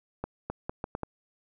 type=accelerating click train; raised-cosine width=1 ms; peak=-18 dBFS; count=6; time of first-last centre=0.24-1.033 s; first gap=260 ms; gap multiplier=0.75; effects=none